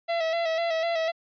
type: tone with vibrato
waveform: 45% pulse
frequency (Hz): 662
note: E5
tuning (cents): +7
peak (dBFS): -24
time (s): 0.08-1.12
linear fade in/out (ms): 20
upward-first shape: square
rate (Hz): 4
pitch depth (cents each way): 38
effects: resampled to 11025 Hz